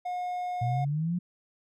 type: tone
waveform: triangle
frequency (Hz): 720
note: F#5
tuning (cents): -47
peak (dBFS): -28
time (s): 0.05-0.85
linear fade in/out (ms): 10
type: exponential sweep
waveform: sine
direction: up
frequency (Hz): 116.54 to 181.3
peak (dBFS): -26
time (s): 0.61-1.19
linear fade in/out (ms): 10
effects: none